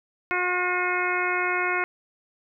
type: harmonic tone with a mistuned harmonic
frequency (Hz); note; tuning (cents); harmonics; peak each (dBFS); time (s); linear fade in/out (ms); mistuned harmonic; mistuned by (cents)
360; F#4; -47; 1 / 2 / 3 / 4 / 5 / 6 / 7; -30 / -32 / -30 / -28 / -33 / -28 / -33; 0.31-1.84; 0; 5; +17
effects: none